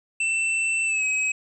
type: tone with pitch glide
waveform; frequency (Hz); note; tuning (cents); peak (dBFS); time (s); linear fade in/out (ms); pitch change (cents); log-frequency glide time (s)
square; 2674 to 2546; E7 to D#7; +24 to +39; -22; 0.2-1.32; 5; -85; 0.85-1.04
effects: resampled to 24000 Hz + 9-bit